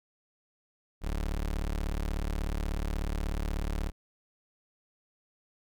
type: tone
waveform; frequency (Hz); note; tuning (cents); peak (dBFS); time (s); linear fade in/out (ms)
30% pulse; 36.46; D1; -12; -27; 1.01-3.92; 50
effects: none